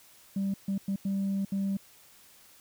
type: tone bursts at uneven times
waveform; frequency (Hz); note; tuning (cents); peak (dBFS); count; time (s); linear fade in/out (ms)
sine; 196; G3; 0; -25; 5; 0.36-0.54 / 0.68-0.78 / 0.88-0.96 / 1.05-1.45 / 1.52-1.77; 5
effects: tanh soft clip ceiling -25 dBFS + white hiss -57 dBFS RMS until 2.6 s